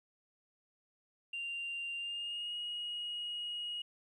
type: tone with pitch glide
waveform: sine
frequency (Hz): 2782 to 2888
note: F7 to F#7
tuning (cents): -7 to -43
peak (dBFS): -36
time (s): 1.33-3.82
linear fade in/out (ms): 5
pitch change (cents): +64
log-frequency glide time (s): 1.96-2.56
effects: tanh soft clip ceiling -34 dBFS + 13-bit